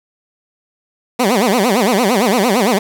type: tone with vibrato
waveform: 15% pulse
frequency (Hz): 220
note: A3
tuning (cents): 0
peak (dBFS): -5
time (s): 1.19-2.79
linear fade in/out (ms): 10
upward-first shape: sine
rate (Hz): 8.8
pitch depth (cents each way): 270
effects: none